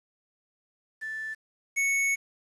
sine / square tone pair in turn, 1760 / 2213 Hz, A6 / C#7, 0 / -3 cents, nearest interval major third, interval 397 cents, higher second, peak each -32 / -24 dBFS, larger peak second, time 1.01-1.35 / 1.76-2.16 s, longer second, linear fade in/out 20 ms, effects resampled to 24000 Hz + 9-bit

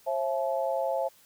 sine tone cluster, 537 / 668 / 858 Hz, C5 / E5 / A5, +45 / +23 / -44 cents, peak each -29 / -30 / -33 dBFS, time 0.06-1.09 s, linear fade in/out 20 ms, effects white hiss -59 dBFS RMS until 1.25 s

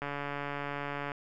click train, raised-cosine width 0.5 ms, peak -21 dBFS, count 158, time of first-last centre 0.02-1.118 s, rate 143 Hz, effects none

